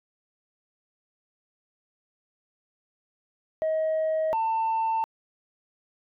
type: tone pair in turn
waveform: sine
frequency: 633 / 895.2 Hz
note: D#5 / A5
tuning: +30 / +30 cents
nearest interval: tritone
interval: 600 cents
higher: second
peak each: -21 dBFS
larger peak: neither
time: 3.62-4.33 / 4.33-5.04 s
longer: neither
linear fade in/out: 0 ms
effects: tanh soft clip ceiling -21 dBFS

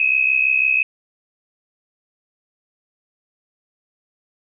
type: tone pair together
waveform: sine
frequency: 2519 / 2585 Hz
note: D#7 / E7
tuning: +21 / -34 cents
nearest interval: unison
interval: 45 cents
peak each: -17 dBFS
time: 0-0.83 s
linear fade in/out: 2 ms
effects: none

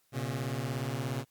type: beating tone pair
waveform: sawtooth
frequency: 119.2 / 136.2 Hz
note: A#2 / C#3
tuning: +39 / -30 cents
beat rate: 17 Hz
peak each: -31 dBFS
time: 0.12-1.25 s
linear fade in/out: 50 ms
effects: white hiss -71 dBFS RMS until 1.3 s + Opus 48 kbps

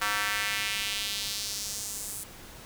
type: tone with high-pass filter sweep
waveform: square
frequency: 103.83 Hz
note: G#2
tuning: in tune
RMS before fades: -32 dBFS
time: 0.01-2.24 s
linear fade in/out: 10 ms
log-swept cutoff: 1300 to 9400 Hz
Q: 1.7
effects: pink hiss -47 dBFS RMS until 2.65 s

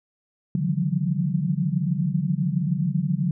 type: tone cluster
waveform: sine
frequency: 142.2 / 154.6 / 173.4 / 180.8 / 202 Hz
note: C#3 / D#3 / F3 / F#3 / G#3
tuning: +45 / -11 / -12 / -40 / -48 cents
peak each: -26 / -27 / -30 / -25 / -33 dBFS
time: 0.55-3.31 s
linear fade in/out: 2 ms
effects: none

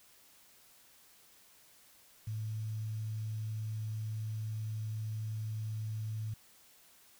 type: tone with quantisation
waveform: sine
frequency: 109 Hz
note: A2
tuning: 16 cents flat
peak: -35 dBFS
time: 2.27-6.34 s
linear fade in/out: 5 ms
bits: 10
effects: white hiss -62 dBFS RMS until 7.19 s

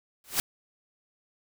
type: noise with exponential growth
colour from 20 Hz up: white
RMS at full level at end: -22 dBFS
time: 0.24-0.4 s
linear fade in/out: 1 ms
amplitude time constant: 34 ms
effects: none

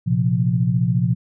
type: chord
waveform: sine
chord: Bb suspended second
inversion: none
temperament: equal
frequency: 116.54 / 130.81 / 174.61 Hz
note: Bb2 / C3 / F3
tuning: 0 / 0 / 0 cents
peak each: -20 dBFS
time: 0.06-1.15 s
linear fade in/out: 20 ms
effects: none

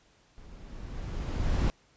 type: noise with level ramp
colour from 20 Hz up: brown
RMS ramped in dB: -49 to -24 dBFS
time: 0.38-1.7 s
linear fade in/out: 0 ms
effects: pink hiss -64 dBFS RMS until 1.96 s + resampled to 16000 Hz

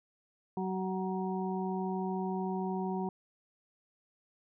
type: harmonic tone with a mistuned harmonic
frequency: 188.1 Hz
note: F#3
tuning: 29 cents sharp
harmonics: 1 / 2 / 4 / 5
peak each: -34 / -37 / -40 / -41 dBFS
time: 0.57-3.09 s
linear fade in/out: 2 ms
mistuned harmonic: 4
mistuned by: -17 cents
effects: none

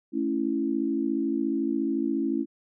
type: chord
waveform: sine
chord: A major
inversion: none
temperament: equal with one note detuned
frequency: 220 / 277.2 / 331.3 Hz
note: A3 / C#4 / E4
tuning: 0 / 0 / +9 cents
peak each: -31 / -27 / -28 dBFS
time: 0.12-2.46 s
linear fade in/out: 50 ms
effects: none

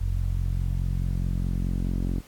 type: tone with low-pass filter sweep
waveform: sawtooth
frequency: 44.69 Hz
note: F1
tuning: 41 cents sharp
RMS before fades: -26 dBFS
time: 0-2.21 s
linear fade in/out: 20 ms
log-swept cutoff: 94 to 270 Hz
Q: 1.7
effects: pink hiss -53 dBFS RMS until 2.27 s + AAC 64 kbps

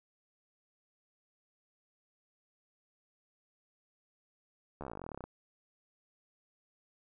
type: slowing click train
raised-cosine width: 1 ms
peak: -28 dBFS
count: 21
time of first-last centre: 4.81-5.24 s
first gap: 13 ms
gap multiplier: 1.05
effects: none

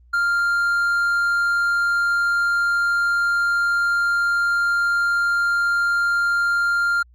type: tone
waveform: triangle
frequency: 1396.9 Hz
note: F6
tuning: in tune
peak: -15 dBFS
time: 0.13-7.03 s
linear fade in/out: 10 ms
effects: added 60 Hz sine -48 dBFS peak until 7.14 s + Opus 32 kbps

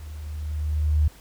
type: tone with level ramp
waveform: sine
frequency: 75.8 Hz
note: D#2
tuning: 45 cents flat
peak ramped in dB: -36 to -15 dBFS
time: 0-1.08 s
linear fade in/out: 5 ms
effects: added 50 Hz sine -51 dBFS peak until 1.2 s + pink hiss -51 dBFS RMS until 1.2 s

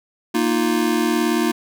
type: chord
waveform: square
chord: Bb suspended fourth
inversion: none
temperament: just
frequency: 233.1 / 310.8 / 349.6 Hz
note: Bb3 / Eb4 / F4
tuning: 0 / -2 / +2 cents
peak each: -22 dBFS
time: 0.34-1.52 s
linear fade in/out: 10 ms
effects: none

